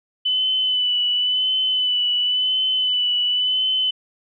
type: tone with vibrato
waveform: sine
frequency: 3000 Hz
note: F#7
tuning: 23 cents sharp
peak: -17 dBFS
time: 0.25-3.91 s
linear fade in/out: 10 ms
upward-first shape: sine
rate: 0.94 Hz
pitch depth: 27 cents each way
effects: none